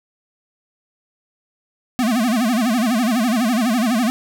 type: tone with vibrato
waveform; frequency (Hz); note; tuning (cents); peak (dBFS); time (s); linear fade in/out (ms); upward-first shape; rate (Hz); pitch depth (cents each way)
square; 233.8; A#3; +5; -16; 1.99-4.1; 0; sine; 12; 180
effects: none